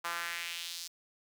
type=tone with high-pass filter sweep; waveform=sawtooth; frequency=170.7 Hz; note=F3; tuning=39 cents flat; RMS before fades=-39 dBFS; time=0.04-0.88 s; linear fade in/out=10 ms; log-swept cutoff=1100 to 5200 Hz; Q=2; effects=none